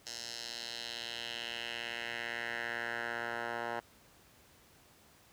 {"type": "tone with band-pass filter sweep", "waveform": "10% pulse", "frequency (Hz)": 117.7, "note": "A#2", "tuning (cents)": 17, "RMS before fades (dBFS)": -40, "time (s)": [0.06, 3.8], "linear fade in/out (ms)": 5, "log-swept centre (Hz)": [5500, 1100], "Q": 2.3, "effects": ["pink hiss -62 dBFS RMS until 5.32 s", "high-pass 60 Hz 12 dB/octave"]}